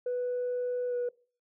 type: tone with pitch glide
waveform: sine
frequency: 493.9 to 487.4 Hz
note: B4 to B4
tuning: 0 to -23 cents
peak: -27 dBFS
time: 0.06-1.09 s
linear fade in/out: 5 ms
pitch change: -23 cents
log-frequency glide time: 0.88-0.95 s
effects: noise-tail reverb RT60 0.4 s tail -22 dB re dry + tanh soft clip ceiling -26 dBFS